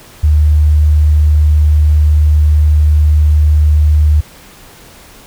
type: tone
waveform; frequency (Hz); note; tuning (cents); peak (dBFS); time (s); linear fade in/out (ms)
sine; 75.6; D#2; -49; -5; 0.23-4.21; 10
effects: pink hiss -38 dBFS RMS until 5.26 s